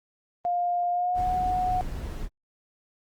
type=tone with pitch glide; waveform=sine; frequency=705 to 733.2 Hz; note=F5 to F#5; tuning=+16 to -16 cents; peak=-23 dBFS; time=0.45-1.81 s; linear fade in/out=0 ms; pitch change=+68 cents; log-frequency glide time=0.91-1.28 s
type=noise; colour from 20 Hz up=brown; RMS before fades=-33 dBFS; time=1.14-2.29 s; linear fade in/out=50 ms
effects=Opus 24 kbps